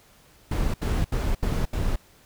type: noise bursts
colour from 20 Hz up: brown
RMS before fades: -24 dBFS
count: 5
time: 0.51-1.96 s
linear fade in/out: 5 ms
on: 230 ms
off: 75 ms
effects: pink hiss -56 dBFS RMS until 2.25 s

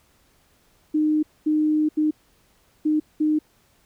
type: tone bursts at uneven times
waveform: sine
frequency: 306.3 Hz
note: D#4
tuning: 27 cents flat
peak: -17 dBFS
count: 5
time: 0.94-1.23 / 1.46-1.89 / 1.97-2.11 / 2.85-3 / 3.2-3.39 s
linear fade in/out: 10 ms
effects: pink hiss -61 dBFS RMS until 3.85 s

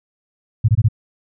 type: tone bursts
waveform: sine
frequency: 110 Hz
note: A2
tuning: in tune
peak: -9 dBFS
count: 4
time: 0.64-0.886 s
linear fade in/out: 10 ms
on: 45 ms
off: 22 ms
effects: none

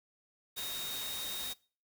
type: tone in noise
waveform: sine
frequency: 3729 Hz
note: A#7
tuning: in tune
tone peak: -39 dBFS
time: 0.56-1.54 s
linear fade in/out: 20 ms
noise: white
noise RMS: -41 dBFS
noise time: 0.56-1.54 s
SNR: -1 dB
effects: noise-tail reverb RT60 0.4 s tail -23 dB re dry

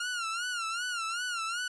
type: tone with vibrato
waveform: sawtooth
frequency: 1400 Hz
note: F6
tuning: 4 cents sharp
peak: -28 dBFS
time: 0-1.68 s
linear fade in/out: 5 ms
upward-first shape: sine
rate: 2.6 Hz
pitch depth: 110 cents each way
effects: resampled to 22050 Hz

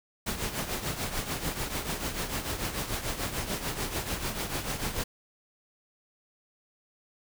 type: noise with tremolo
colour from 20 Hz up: pink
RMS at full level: -30 dBFS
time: 0.26-5.04 s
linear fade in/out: 10 ms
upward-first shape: triangle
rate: 6.8 Hz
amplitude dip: 70%
effects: none

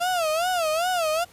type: tone with vibrato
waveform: 35% pulse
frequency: 676 Hz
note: E5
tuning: 43 cents sharp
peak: -20 dBFS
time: 0-1.25 s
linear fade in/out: 20 ms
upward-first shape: sine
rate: 2.5 Hz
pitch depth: 160 cents each way
effects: pink hiss -52 dBFS RMS until 1.32 s + resampled to 32000 Hz

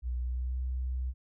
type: tone with pitch glide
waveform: sine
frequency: 61.2 to 63.47 Hz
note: B1 to B1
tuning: -15 to +48 cents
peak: -30 dBFS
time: 0.02-1.14 s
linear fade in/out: 50 ms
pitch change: +63 cents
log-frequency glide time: 0.18-0.59 s
effects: none

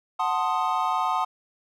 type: chord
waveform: triangle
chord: F# diminished seventh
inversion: none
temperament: equal with one note detuned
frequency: 740 / 885.1 / 1046.5 / 1244.5 Hz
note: F#5 / A5 / C6 / Eb6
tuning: 0 / +10 / 0 / 0 cents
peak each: -26 dBFS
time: 0.19-1.25 s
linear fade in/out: 10 ms
effects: none

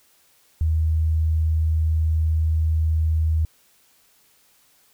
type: tone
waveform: sine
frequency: 79.4 Hz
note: D#2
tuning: 36 cents sharp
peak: -17 dBFS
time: 0.61-3.45 s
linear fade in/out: 0 ms
effects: white hiss -59 dBFS RMS until 4.93 s

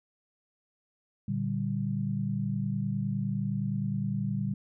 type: chord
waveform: sine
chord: G minor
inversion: first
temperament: equal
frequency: 116.54 / 146.83 / 196 Hz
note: Bb2 / D3 / G3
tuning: 0 / 0 / 0 cents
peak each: -33 / -33 / -31 dBFS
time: 1.28-4.54 s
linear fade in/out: 5 ms
effects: none

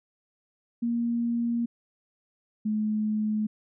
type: tone pair in turn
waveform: sine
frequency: 235.2 / 214 Hz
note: A#3 / A3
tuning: +16 / -48 cents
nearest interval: major second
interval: 164 cents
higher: first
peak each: -24 / -24 dBFS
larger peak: neither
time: 0.82-1.66 / 2.65-3.47 s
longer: first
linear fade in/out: 10 ms
effects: none

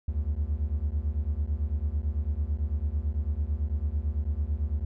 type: beating tone pair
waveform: triangle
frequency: 69.3 / 78.3 Hz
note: C#2 / D#2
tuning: 0 / +11 cents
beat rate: 9 Hz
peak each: -27 dBFS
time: 0.08-4.85 s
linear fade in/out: 5 ms
effects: none

